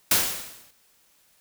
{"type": "noise with exponential decay", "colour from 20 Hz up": "white", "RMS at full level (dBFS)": -17, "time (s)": [0.11, 0.71], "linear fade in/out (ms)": 5, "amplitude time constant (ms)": 130, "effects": ["white hiss -62 dBFS RMS until 1.4 s"]}